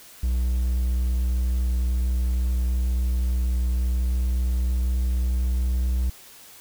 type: tone with pitch glide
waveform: triangle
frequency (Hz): 61.74 to 62.31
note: B1 to B1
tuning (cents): 0 to +16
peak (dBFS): -18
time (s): 0.23-6.1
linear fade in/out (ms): 5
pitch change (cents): +16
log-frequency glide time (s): 3.66-5.96
effects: white hiss -47 dBFS RMS until 6.6 s